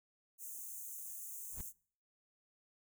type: high-pass noise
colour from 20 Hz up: white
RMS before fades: -47 dBFS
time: 0.38-1.73 s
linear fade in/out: 50 ms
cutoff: 6200 Hz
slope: 96 dB/octave
type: noise with exponential growth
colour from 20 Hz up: brown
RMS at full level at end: -41 dBFS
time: 1.49-1.61 s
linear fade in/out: 2 ms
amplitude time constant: 25 ms
effects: noise-tail reverb RT60 0.5 s tail -23 dB re dry